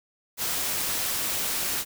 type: noise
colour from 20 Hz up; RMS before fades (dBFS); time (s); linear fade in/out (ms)
white; -28; 0.37-1.85; 50
effects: none